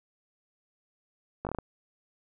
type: slowing click train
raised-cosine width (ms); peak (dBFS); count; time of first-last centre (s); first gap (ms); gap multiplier
1; -19; 6; 1.45-1.587; 18; 1.21
effects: none